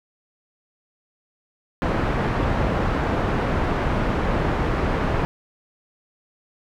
pink low-pass noise, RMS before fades -22 dBFS, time 1.82-5.25 s, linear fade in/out 0 ms, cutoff 1500 Hz, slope 12 dB/octave, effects none

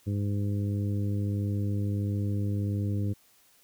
harmonic tone, 101.5 Hz, G#2, 39 cents flat, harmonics 1 / 2 / 3 / 4 / 5, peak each -27 / -34 / -37 / -44 / -46 dBFS, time 0.06-3.14 s, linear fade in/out 20 ms, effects white hiss -62 dBFS RMS until 3.63 s

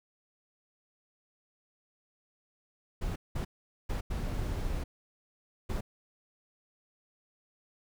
brown noise bursts at uneven times, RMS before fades -33 dBFS, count 5, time 3.01-3.16 / 3.35-3.45 / 3.89-4.01 / 4.1-4.84 / 5.69-5.81 s, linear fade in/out 10 ms, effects none

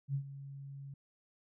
sine tone with ADSR envelope, 138.59 Hz, C#3, in tune, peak -30 dBFS, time 0.08-0.94 s, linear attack 64 ms, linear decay 84 ms, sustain -14 dB, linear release 4 ms, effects none

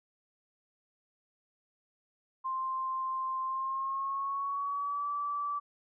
sine tone with pitch glide, 1049 to 1157.2 Hz, C6 to D6, +4 to -26 cents, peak -31 dBFS, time 2.44-5.6 s, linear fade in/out 20 ms, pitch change +170 cents, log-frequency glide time 3.43-5.09 s, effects none

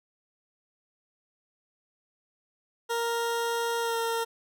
20% pulse tone with pitch glide, 466.2 to 459.5 Hz, A#4 to A#4, 0 to -25 cents, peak -22 dBFS, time 2.89-4.25 s, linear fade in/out 20 ms, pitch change -25 cents, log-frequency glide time 3.8-3.97 s, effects none

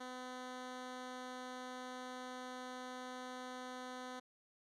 10% pulse tone, 253.1 Hz, B3, 43 cents sharp, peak -37 dBFS, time 0-4.2 s, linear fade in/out 10 ms, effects low-pass 7000 Hz 12 dB/octave + 13-bit

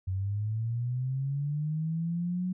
sine linear sweep, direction up, 92 to 185 Hz, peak -28 dBFS, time 0.07-2.53 s, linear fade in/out 10 ms, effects none

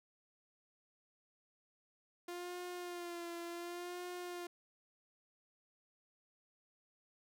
sawtooth tone with vibrato, 349.2 Hz, F4, in tune, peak -39 dBFS, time 2.28-4.47 s, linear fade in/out 5 ms, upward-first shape sine, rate 0.69 Hz, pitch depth 39 cents each way, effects none

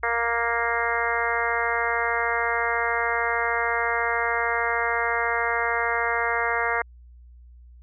harmonic tone, 233.6 Hz, A#3, 4 cents sharp, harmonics 2 / 3 / 4 / 5 / 6 / 7 / 8 / 9, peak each -30 / -30 / -30 / -30 / -30 / -30 / -30 / -30 dBFS, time 0.03-6.82 s, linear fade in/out 5 ms, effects added 60 Hz sine -45 dBFS peak until 7.82 s

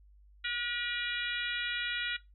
harmonic tone, 480.7 Hz, B4, 47 cents flat, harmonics 3 / 4 / 5 / 6 / 7 / 8, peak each -37 / -38 / -39 / -40 / -40 / -41 dBFS, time 0.44-2.17 s, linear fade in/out 10 ms, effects noise-tail reverb RT60 0.2 s tail -19 dB re dry + added 50 Hz sine -56 dBFS peak until 2.34 s

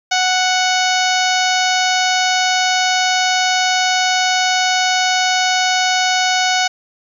harmonic tone, 740 Hz, F#5, in tune, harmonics 1 / 2 / 3 / 4 / 5 / 6 / 7 / 8 / 9, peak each -17 / -20 / -22 / -23 / -24 / -25 / -25 / -26 / -27 dBFS, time 0.11-6.68 s, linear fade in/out 10 ms, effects 8-bit

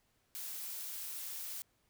blue noise, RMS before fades -43 dBFS, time 0.35-1.62 s, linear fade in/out 0 ms, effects pink hiss -75 dBFS RMS until 1.89 s

